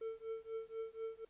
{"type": "tone with tremolo", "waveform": "triangle", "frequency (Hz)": 448.3, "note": "A4", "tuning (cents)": 32, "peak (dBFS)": -36, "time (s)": [0.01, 1.25], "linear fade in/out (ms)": 5, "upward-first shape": "triangle", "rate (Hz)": 4.1, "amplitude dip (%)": 100, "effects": ["pink hiss -73 dBFS RMS until 1.29 s", "resampled to 8000 Hz"]}